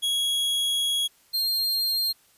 45% pulse tone pair in turn, 3323 / 4202 Hz, G#7 / C8, 0 / +7 cents, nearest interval major third, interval 407 cents, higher second, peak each -22 dBFS, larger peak neither, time 0.02-1.08 / 1.33-2.13 s, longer first, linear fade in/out 20 ms, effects white hiss -60 dBFS RMS until 2.37 s + resampled to 32000 Hz

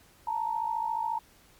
sine tone pair together, 878.1 / 932.3 Hz, A5 / A#5, -4 / 0 cents, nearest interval minor second, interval 104 cents, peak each -31 / -30 dBFS, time 0.27-1.19 s, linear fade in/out 5 ms, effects pink hiss -59 dBFS RMS until 1.59 s + MP3 96 kbps

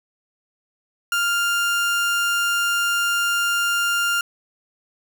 30% pulse tone, 1400 Hz, F6, 4 cents sharp, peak -16 dBFS, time 1.12-4.21 s, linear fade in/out 2 ms, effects none

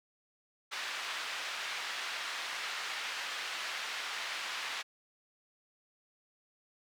pink band-pass noise, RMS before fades -39 dBFS, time 0.71-4.83 s, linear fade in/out 20 ms, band 1400 to 4000 Hz, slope 12 dB/octave, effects none

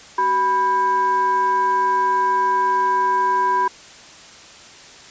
sine tone with frequency modulation, 987.8 Hz, B5, in tune, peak -15 dBFS, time 0.18-3.68 s, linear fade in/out 5 ms, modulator 610 Hz, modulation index 0.51, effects white hiss -42 dBFS RMS until 5.1 s + resampled to 16000 Hz

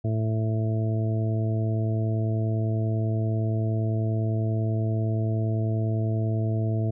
harmonic tone, 110.3 Hz, A2, 5 cents sharp, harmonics 1 / 2 / 3 / 4 / 5 / 6, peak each -23 / -33 / -34 / -38 / -45 / -36 dBFS, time 0.04-6.91 s, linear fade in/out 10 ms, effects none

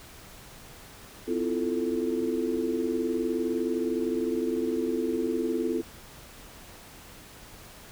sine chord, F major seventh, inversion second, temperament equal with one note detuned, 255.9 / 329.6 / 349.2 / 440 Hz, C4 / E4 / F4 / A4, -38 / 0 / 0 / 0 cents, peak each -31 dBFS, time 1.27-5.82 s, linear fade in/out 20 ms, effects pink hiss -48 dBFS RMS until 7.91 s

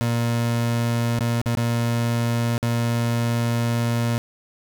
30% pulse tone with dropouts, 117.6 Hz, A#2, 16 cents sharp, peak -17 dBFS, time 0.01-4.18 s, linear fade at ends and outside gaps 0 ms, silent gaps 1.191-1.207 / 1.415-1.459 / 1.551-1.572 / 2.579-2.628 s, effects none

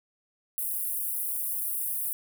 pink high-pass noise, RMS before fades -31 dBFS, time 0.58-2.13 s, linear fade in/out 0 ms, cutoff 10000 Hz, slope 48 dB/octave, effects none

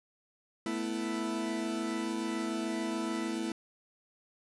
40% pulse chord, A suspended second, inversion none, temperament equal, 220 / 246.9 / 329.6 Hz, A3 / B3 / E4, 0 / 0 / 0 cents, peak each -36 / -38 / -34 dBFS, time 0.66-3.52 s, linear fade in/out 2 ms, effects resampled to 24000 Hz

